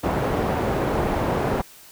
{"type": "low-pass noise", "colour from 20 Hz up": "white", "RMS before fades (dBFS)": -23, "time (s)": [0.03, 1.62], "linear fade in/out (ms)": 10, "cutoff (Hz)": 690, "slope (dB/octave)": 12, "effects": ["white hiss -47 dBFS RMS until 1.91 s"]}